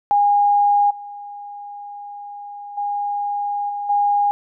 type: tone with level steps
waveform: sine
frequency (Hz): 817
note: G#5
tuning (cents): -29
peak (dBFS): -12 / -31 / -20 / -23 / -14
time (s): 0.11-4.31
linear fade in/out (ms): 0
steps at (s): 0.9 / 2.77 / 3.69 / 3.89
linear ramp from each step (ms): 10
effects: none